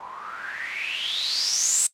blue noise with low-pass filter sweep, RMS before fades -27 dBFS, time 0-1.87 s, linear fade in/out 5 ms, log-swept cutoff 910 to 8400 Hz, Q 9, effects noise-tail reverb RT60 0.1 s tail -17 dB re dry

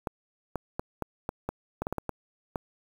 clicks, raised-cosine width 1 ms, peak -16 dBFS, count 12, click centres 0.072 / 0.557 / 0.795 / 1.023 / 1.291 / 1.49 / 1.82 / 1.869 / 1.926 / 1.983 / 2.093 / 2.558 s, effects 7-bit

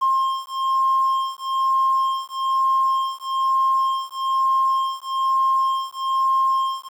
triangle beating tone pair, 1063 / 1064.1 Hz, C6 / C6, +27 / +29 cents, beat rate 1.1 Hz, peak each -18 dBFS, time 0.01-6.89 s, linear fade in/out 20 ms, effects tanh soft clip ceiling -12 dBFS + 8-bit

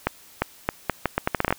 accelerating click train, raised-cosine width 0.5 ms, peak -5 dBFS, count 13, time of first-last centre 0.07-1.526 s, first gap 350 ms, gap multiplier 0.77, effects white hiss -50 dBFS RMS until 1.58 s

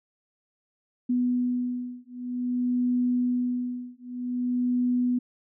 sine beating tone pair, 246.9 / 247.42 Hz, B3 / B3, 0 / +3 cents, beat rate 0.52 Hz, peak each -27 dBFS, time 1.09-5.19 s, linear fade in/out 10 ms, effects none

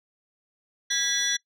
sine tone cluster, 1642 / 1956 / 3435 / 4051 / 5850 Hz, G#6 / B6 / A7 / B7 / F#8, -20 / -17 / -42 / +43 / -21 cents, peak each -30 / -31 / -27 / -30 / -26 dBFS, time 0.9-1.37 s, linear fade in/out 10 ms, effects noise-tail reverb RT60 0.1 s tail -22 dB re dry + tanh soft clip ceiling -17 dBFS

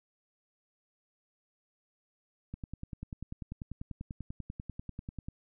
click train, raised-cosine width 5 ms, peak -27 dBFS, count 29, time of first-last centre 2.54-5.285 s, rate 10.2 Hz, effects none

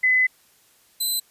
sine / 15% pulse tone pair in turn, 2018 / 4036 Hz, B6 / B7, +37 / +37 cents, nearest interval octave, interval 1200 cents, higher second, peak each -15 dBFS, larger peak neither, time 0.03-0.27 / 1-1.2 s, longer first, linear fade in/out 10 ms, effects white hiss -58 dBFS RMS until 1.3 s + resampled to 32000 Hz

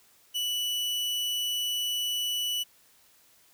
40% pulse tone, 2960 Hz, F#7, in tune, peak -27 dBFS, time 0.34-2.64 s, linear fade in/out 20 ms, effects white hiss -61 dBFS RMS until 3.53 s

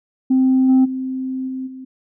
sine tone with level steps, 260.7 Hz, C4, 6 cents flat, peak -10 / -7 / -21 / -23 / -31 dBFS, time 0.3-1.85 s, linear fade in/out 10 ms, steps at 0.68 / 0.84 / 1.47 / 1.66 s, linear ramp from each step 20 ms, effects tanh soft clip ceiling -8 dBFS

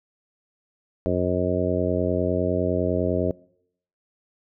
harmonic tone, 89.9 Hz, F#2, 49 cents flat, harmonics 1 / 2 / 3 / 4 / 5 / 6 / 7, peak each -28 / -28 / -28 / -28 / -28 / -28 / -28 dBFS, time 1.06-3.31 s, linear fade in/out 0 ms, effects noise-tail reverb RT60 0.7 s tail -24 dB re dry

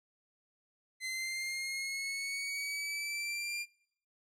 sawtooth linear sweep, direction up, 2051 to 2398 Hz, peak -32 dBFS, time 1-3.66 s, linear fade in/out 50 ms, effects noise-tail reverb RT60 0.7 s tail -24 dB re dry + low-pass 11000 Hz 12 dB/octave

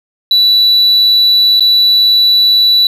sine tone with dropouts, 3951 Hz, B7, in tune, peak -3 dBFS, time 0.31-2.87 s, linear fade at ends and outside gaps 2 ms, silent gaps 1.597-1.606 s, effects tanh soft clip ceiling -4 dBFS

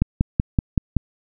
click train, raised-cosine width 5 ms, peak -4 dBFS, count 6, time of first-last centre 0.02-0.967 s, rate 5.28 Hz, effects none

